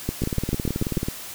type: two click trains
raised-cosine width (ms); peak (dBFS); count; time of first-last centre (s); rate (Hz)
3; -10 / -12; 7 / 17; 0.09-0.971 / 0.22-1.085; 6.81 / 18.5
effects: white hiss -37 dBFS RMS until 1.34 s